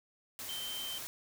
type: tone in noise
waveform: sine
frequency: 3115 Hz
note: G7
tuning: 12 cents flat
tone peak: -39 dBFS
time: 0.49-0.98 s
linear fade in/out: 0 ms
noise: white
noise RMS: -43 dBFS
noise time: 0.39-1.07 s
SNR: +1 dB
effects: none